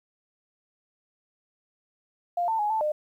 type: tone with pitch steps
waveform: sine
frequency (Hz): 700 / 893 / 836 / 880 / 605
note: F5 / A5 / G#5 / A5 / D#5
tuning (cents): +4 / +25 / +11 / 0 / -49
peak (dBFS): -23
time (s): 2.37-2.92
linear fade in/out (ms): 5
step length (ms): 110
effects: 10-bit